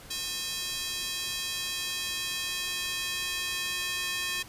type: tone with high-pass filter sweep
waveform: square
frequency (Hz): 360.4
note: F#4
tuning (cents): -45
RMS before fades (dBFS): -33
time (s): 0.1-4.43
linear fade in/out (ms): 10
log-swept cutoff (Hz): 3800 to 2300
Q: 1.3
effects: pink hiss -49 dBFS RMS until 4.48 s + resampled to 32000 Hz